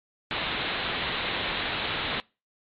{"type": "low-pass noise", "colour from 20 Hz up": "white", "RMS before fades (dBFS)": -30, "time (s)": [0.31, 2.2], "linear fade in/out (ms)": 0, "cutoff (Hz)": 4000, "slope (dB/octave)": 96, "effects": ["noise-tail reverb RT60 0.3 s tail -25 dB re dry", "MP3 48 kbps"]}